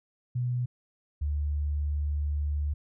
sine tone pair in turn, 123.47 / 73.42 Hz, B2 / D2, 0 / 0 cents, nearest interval major sixth, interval 900 cents, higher first, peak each -26 dBFS, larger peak neither, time 0.35-0.66 / 1.21-2.74 s, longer second, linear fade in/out 10 ms, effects none

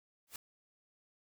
white noise with exponential growth, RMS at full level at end -40 dBFS, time 0.27-0.36 s, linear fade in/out 2 ms, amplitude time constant 18 ms, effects none

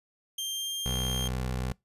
sawtooth tone with pitch glide, 3173 to 3195 Hz, G7 to G7, +20 to +32 cents, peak -28 dBFS, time 0.38-1.28 s, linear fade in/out 5 ms, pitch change +12 cents, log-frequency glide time 0.52-0.75 s
20% pulse tone, 63.2 Hz, B1, 41 cents sharp, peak -25 dBFS, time 0.86-1.72 s, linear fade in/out 0 ms
effects noise-tail reverb RT60 0.2 s tail -24 dB re dry + resampled to 32000 Hz

